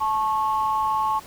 sine tone pair together, 869 / 1094.9 Hz, A5 / C#6, -22 / -22 cents, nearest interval major third, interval 400 cents, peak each -22 dBFS, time 0-1.2 s, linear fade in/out 20 ms, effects tanh soft clip ceiling -13 dBFS + pink hiss -44 dBFS RMS until 1.26 s

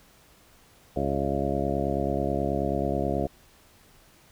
harmonic tone, 69.3 Hz, C#2, in tune, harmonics 1 / 2 / 3 / 4 / 5 / 6 / 8 / 9 / 10, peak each -33 / -33 / -33 / -33 / -33 / -33 / -33 / -33 / -33 dBFS, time 0.96-3.27 s, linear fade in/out 5 ms, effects pink hiss -57 dBFS RMS until 4.31 s

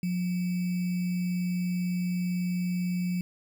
sine tone with sample-and-hold, 179 Hz, F3, 43 cents sharp, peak -26 dBFS, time 0.03-3.21 s, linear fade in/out 2 ms, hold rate 2450 Hz, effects none

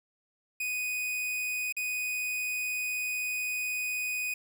45% pulse tone with dropouts, 2489 Hz, D#7, in tune, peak -30 dBFS, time 0.6-4.34 s, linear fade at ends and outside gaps 5 ms, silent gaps 1.725-1.766 s, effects 10-bit

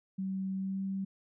sine tone with pitch glide, 191.1 to 193.43 Hz, G3 to G3, -44 to -23 cents, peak -32 dBFS, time 0.18-1.05 s, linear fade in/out 10 ms, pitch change +21 cents, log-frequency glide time 0.56-0.79 s, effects none

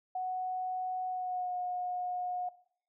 sine tone with pitch glide, 740 to 722.7 Hz, F#5 to F#5, 0 to -41 cents, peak -32 dBFS, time 0.15-2.49 s, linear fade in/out 5 ms, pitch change -41 cents, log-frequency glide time 1.07-1.56 s, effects noise-tail reverb RT60 0.6 s tail -18 dB re dry

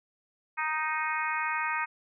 harmonic tone, 311.1 Hz, D#4, in tune, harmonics 3 / 4 / 5 / 6 / 7 / 8, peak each -33 / -34 / -35 / -36 / -36 / -37 dBFS, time 0.57-1.86 s, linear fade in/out 20 ms, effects none

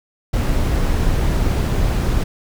brown noise, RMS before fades -17 dBFS, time 0.33-2.24 s, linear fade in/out 10 ms, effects none

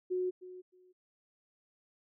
sine tone with echo, 365.9 Hz, F#4, 19 cents flat, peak -30 dBFS, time 0.1-0.31 s, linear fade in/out 20 ms, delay 310 ms, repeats 2, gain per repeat -15 dB, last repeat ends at 0.93 s, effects none

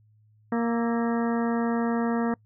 harmonic tone with a mistuned harmonic, 233.1 Hz, A#3, in tune, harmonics 1 / 2 / 3 / 4 / 5 / 6 / 7 / 8, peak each -24 / -30 / -34 / -36 / -38 / -40 / -41 / -42 dBFS, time 0.52-2.34 s, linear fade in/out 2 ms, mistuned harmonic 6, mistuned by -91 cents, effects noise-tail reverb RT60 0.1 s tail -25 dB re dry + added 107 Hz sine -57 dBFS peak until 2.45 s

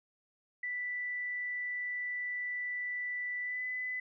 sine tone with pitch glide, 1975.5 to 2005 Hz, B6 to B6, 0 to +26 cents, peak -34 dBFS, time 0.63-4 s, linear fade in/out 5 ms, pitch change +26 cents, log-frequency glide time 3.42-3.63 s, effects none

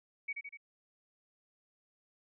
sine tone with echo, 2252 Hz, C#7, 27 cents sharp, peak -34 dBFS, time 0.28-0.33 s, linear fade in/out 10 ms, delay 81 ms, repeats 3, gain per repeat -4 dB, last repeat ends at 0.573 s, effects none

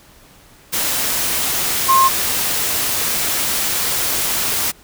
sine tone in noise, 1063 Hz, C6, 27 cents sharp, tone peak -9 dBFS, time 1.88-2.09 s, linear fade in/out 20 ms, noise white, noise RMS -19 dBFS, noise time 0.72-4.72 s, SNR +7 dB, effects pink hiss -47 dBFS RMS until 4.83 s

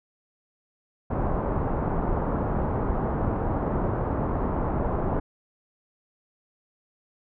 pink low-pass noise, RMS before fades -26 dBFS, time 1.1-5.2 s, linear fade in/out 10 ms, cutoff 1100 Hz, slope 24 dB/octave, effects none

